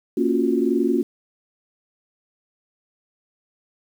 sine chord, Gb major seventh, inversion first, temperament equal with one note detuned, 233.1 / 277.2 / 348.2 / 370 Hz, Bb3 / Db4 / F4 / Gb4, 0 / 0 / -5 / 0 cents, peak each -23 / -22 / -22 / -24 dBFS, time 0.17-1.03 s, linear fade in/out 5 ms, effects 8-bit

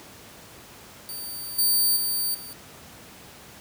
5% pulse tone with level steps, 4600 Hz, D8, 37 cents flat, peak -26 / -12 / -17 / -31 dBFS, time 1.09-2.53 s, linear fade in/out 0 ms, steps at 1.58 / 1.96 / 2.34 s, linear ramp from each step 10 ms, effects pink hiss -46 dBFS RMS until 3.6 s + high-pass 80 Hz 12 dB/octave

